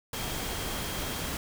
sine tone in noise, 3233 Hz, G#7, 47 cents flat, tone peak -44 dBFS, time 0.14-1.28 s, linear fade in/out 2 ms, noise pink, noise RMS -34 dBFS, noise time 0.13-1.37 s, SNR -13 dB, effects none

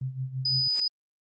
sine tone with tremolo, 130.81 Hz, C3, in tune, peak -27 dBFS, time 0.01-0.68 s, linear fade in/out 5 ms, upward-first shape sine, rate 5.9 Hz, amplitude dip 75%
sine tone, 4978 Hz, D#8, in tune, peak -23 dBFS, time 0.45-0.88 s, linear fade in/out 5 ms
white noise with exponential growth, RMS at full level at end -36 dBFS, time 0.62-0.8 s, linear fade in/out 1 ms, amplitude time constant 38 ms
effects Opus 24 kbps

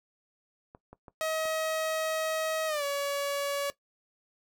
clicks, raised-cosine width 1 ms, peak -33 dBFS, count 4, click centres 0.749 / 0.93 / 1.082 / 1.455 s
sawtooth tone with pitch glide, 635 to 565.7 Hz, D#5 to C#5, +35 to +35 cents, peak -25 dBFS, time 1.21-3.7 s, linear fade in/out 0 ms, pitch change -200 cents, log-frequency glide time 2.67-2.84 s
effects noise-tail reverb RT60 0.1 s tail -17 dB re dry

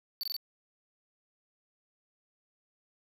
square tone bursts, 4500 Hz, C#8, 25 cents sharp, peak -33 dBFS, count 4, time 0.21-0.365 s, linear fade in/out 0 ms, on 23 ms, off 21 ms, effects none

